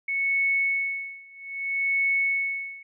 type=tone with tremolo; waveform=sine; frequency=2209 Hz; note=C#7; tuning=7 cents flat; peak=-20 dBFS; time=0.08-2.83 s; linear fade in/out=5 ms; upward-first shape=sine; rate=0.62 Hz; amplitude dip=95%; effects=none